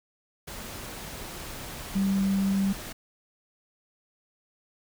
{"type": "tone in noise", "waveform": "sine", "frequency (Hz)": 195, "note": "G3", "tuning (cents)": -9, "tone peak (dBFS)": -22, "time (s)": [1.95, 2.73], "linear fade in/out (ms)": 10, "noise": "pink", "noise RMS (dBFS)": -39, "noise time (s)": [0.47, 2.93], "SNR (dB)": 14, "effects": []}